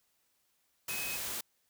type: tone in noise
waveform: sine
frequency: 2540 Hz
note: D#7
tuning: 35 cents sharp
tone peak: -39 dBFS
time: 0.89-1.17 s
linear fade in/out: 5 ms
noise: white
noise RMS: -38 dBFS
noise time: 0.88-1.41 s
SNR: -4 dB
effects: white hiss -75 dBFS RMS until 1.69 s